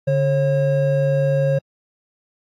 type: tone pair together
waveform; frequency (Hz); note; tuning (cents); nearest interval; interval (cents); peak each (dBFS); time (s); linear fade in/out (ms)
triangle; 143.78 / 542; D3 / C#5; -36 / -39; octave + major seventh; 2297; -16; 0.07-1.59; 10
effects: AAC 64 kbps